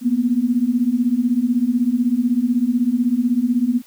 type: beating tone pair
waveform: sine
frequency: 233.1 / 249.1 Hz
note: A#3 / B3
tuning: 0 / +15 cents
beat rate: 16 Hz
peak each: -19 / -17 dBFS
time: 0.01-3.82 s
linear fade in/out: 50 ms
effects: white hiss -50 dBFS RMS until 3.86 s